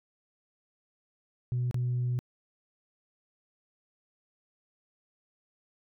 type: tone with dropouts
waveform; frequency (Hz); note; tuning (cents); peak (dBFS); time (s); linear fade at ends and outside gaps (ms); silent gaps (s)
sine; 123.47; B2; 0; -25; 1.52-2.19; 0; 1.711-1.744
effects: tanh soft clip ceiling -24 dBFS